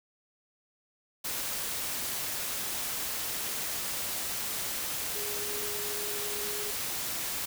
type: tone in noise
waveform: sine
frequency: 415.3 Hz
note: G#4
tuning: in tune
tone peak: -40 dBFS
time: 5.15-6.71 s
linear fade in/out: 10 ms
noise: white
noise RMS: -34 dBFS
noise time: 1.24-7.46 s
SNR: -9 dB
effects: none